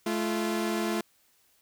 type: tone pair together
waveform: sawtooth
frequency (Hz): 216 / 343.8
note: A3 / F4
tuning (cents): -32 / -27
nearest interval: minor sixth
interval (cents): 805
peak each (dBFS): -26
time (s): 0.06-1.01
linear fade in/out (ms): 5
effects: white hiss -66 dBFS RMS until 1.61 s